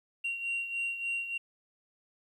sine beating tone pair, 2755 / 2758.4 Hz, F7 / F7, -24 / -22 cents, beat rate 3.4 Hz, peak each -31 / -37 dBFS, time 0.24-1.38 s, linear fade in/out 10 ms, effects tanh soft clip ceiling -28 dBFS + 11-bit

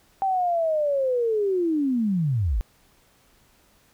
sine linear sweep, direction down, 784 to 41.2 Hz, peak -20 dBFS, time 0.22-2.61 s, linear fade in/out 0 ms, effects pink hiss -60 dBFS RMS until 3.93 s

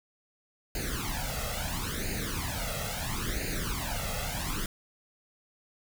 pink noise with flanger, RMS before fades -33 dBFS, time 0.75-4.66 s, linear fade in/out 2 ms, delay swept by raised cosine 0.44 to 1.54 ms, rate 0.74 Hz, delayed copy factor +0.85, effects none

